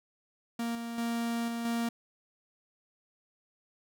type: tone with level steps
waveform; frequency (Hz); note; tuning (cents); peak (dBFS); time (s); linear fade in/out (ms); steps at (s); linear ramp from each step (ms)
45% pulse; 233.1; A#3; 0; -31 / -36 / -30 / -33 / -29; 0.59-1.89; 5; 0.75 / 0.98 / 1.48 / 1.65; 2
effects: none